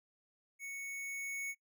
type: tone with level ramp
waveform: square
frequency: 2217 Hz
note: C#7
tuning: in tune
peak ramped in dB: -43 to -38 dBFS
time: 0.59-1.55 s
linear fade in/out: 50 ms
effects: noise-tail reverb RT60 0.1 s tail -23 dB re dry